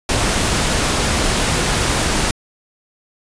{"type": "noise", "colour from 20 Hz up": "pink", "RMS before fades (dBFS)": -17, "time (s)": [0.09, 2.31], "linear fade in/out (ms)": 2, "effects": ["resampled to 22050 Hz"]}